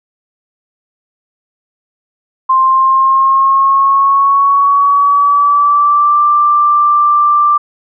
sine tone with pitch glide, 1051 to 1179.7 Hz, C6 to D6, +7 to +7 cents, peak -6 dBFS, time 2.49-7.58 s, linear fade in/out 10 ms, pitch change +200 cents, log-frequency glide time 2.62-6.22 s, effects none

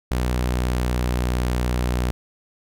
sawtooth tone with pitch glide, 61.74 to 61.35 Hz, B1 to B1, 0 to -11 cents, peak -16 dBFS, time 0.11-2.11 s, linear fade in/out 0 ms, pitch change -11 cents, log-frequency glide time 0.47-1.1 s, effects none

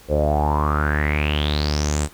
sawtooth tone with low-pass filter sweep, 74.5 Hz, D2, 25 cents sharp, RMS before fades -20 dBFS, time 0.08-2.09 s, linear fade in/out 50 ms, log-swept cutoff 500 to 8500 Hz, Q 8.9, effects pink hiss -47 dBFS RMS until 2.13 s

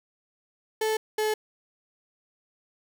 35% pulse tone pair in turn, 436.5 / 430 Hz, A4 / A4, -14 / -40 cents, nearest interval unison, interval 26 cents, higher first, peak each -22 dBFS, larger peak neither, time 0.81-0.97 / 1.18-1.34 s, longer neither, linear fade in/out 5 ms, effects none

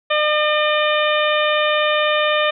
harmonic tone, 604 Hz, D5, 48 cents sharp, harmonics 1 / 2 / 3 / 4 / 5 / 6, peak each -18 / -21 / -23 / -24 / -25 / -26 dBFS, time 0.1-2.51 s, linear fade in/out 10 ms, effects none

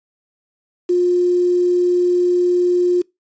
sine tone with quantisation, 355.8 Hz, F4, 32 cents sharp, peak -12 dBFS, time 0.89-3.02 s, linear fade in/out 10 ms, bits 6, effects noise-tail reverb RT60 0.2 s tail -24 dB re dry + resampled to 16000 Hz

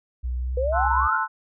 sine tone with pitch glide, 61.74 to 65.37 Hz, B1 to C2, 0 to -1 cents, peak -24 dBFS, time 0.23-1.08 s, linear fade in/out 20 ms, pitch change +99 cents, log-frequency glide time 0.37-0.67 s
sine exponential sweep, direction up, 487.2 to 1466 Hz, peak -22 dBFS, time 0.57-1.17 s, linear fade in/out 5 ms
sine chord, F# half-diminished seventh, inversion first, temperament equal, 880 / 1046.5 / 1318.5 / 1480 Hz, A5 / C6 / E6 / F#6, 0 / 0 / 0 / 0 cents, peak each -27 dBFS, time 0.72-1.28 s, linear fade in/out 50 ms
effects none

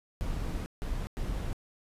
brown noise bursts at uneven times, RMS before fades -33 dBFS, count 3, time 0.21-0.66 / 0.82-1.07 / 1.17-1.53 s, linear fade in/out 0 ms, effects resampled to 32000 Hz

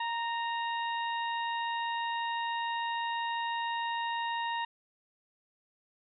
harmonic tone with a mistuned harmonic, 933 Hz, A#5, 1 cent sharp, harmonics 1 / 2 / 3 / 4, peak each -32 / -38 / -42 / -44 dBFS, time 0-4.65 s, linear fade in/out 5 ms, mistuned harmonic 2, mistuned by -17 cents, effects none

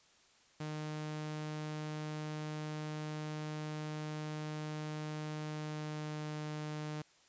sawtooth tone with pitch glide, 153 to 151.94 Hz, D#3 to D#3, -29 to -41 cents, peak -35 dBFS, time 0.6-7.02 s, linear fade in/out 5 ms, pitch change -12 cents, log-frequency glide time 5.39-6.34 s, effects white hiss -66 dBFS RMS until 7.28 s + resampled to 16000 Hz

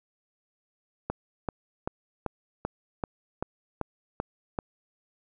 click train, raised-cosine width 1 ms, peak -15 dBFS, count 10, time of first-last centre 1.1-4.588 s, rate 2.58 Hz, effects none

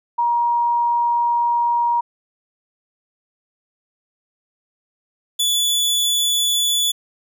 sine / sawtooth tone pair in turn, 948 / 3449 Hz, A#5 / A7, +29 / -35 cents, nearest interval octave + minor seventh, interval 2236 cents, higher second, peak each -15 / -13 dBFS, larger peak second, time 0.18-2.01 / 5.39-6.92 s, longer first, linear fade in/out 10 ms, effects none

